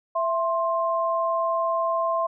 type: tone pair together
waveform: sine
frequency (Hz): 664 / 1053.4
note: E5 / C6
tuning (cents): +12 / +11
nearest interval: minor sixth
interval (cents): 799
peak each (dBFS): -24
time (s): 0.15-2.27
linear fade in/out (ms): 10
effects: none